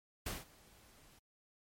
pink noise with ADSR envelope, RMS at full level -39 dBFS, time 0.26-1.19 s, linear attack 5 ms, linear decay 180 ms, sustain -24 dB, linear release 5 ms, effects MP3 64 kbps

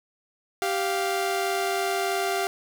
sawtooth tone pair together, 390.8 / 698.5 Hz, G4 / F5, -5 / 0 cents, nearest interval minor seventh, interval 1005 cents, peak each -23 dBFS, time 0.62-2.47 s, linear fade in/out 0 ms, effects none

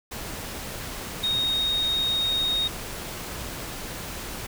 sine tone in noise, 3729 Hz, A#7, in tune, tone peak -22 dBFS, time 1.23-2.68 s, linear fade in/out 10 ms, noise pink, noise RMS -35 dBFS, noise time 0.11-4.47 s, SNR +10 dB, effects none

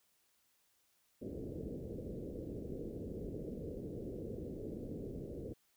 white low-pass noise, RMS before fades -44 dBFS, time 1.21-5.54 s, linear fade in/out 20 ms, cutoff 500 Hz, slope 48 dB/octave, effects white hiss -75 dBFS RMS until 5.76 s

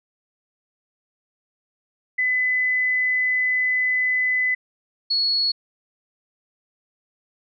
sine tone pair in turn, 2009 / 4361 Hz, B6 / C#8, +29 / -29 cents, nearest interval octave + minor second, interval 1342 cents, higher second, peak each -18 dBFS, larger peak neither, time 2.18-4.55 / 5.1-5.52 s, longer first, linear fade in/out 10 ms, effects none

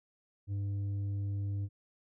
sine tone with tanh clipping, 100 Hz, G2, 35 cents sharp, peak -33 dBFS, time 0.47-1.69 s, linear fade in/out 50 ms, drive 5 dB, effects none

